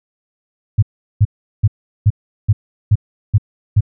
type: tone bursts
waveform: sine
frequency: 104.7 Hz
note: G#2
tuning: 15 cents sharp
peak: -6 dBFS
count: 8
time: 0.78-3.808 s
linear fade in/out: 10 ms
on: 46 ms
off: 380 ms
effects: none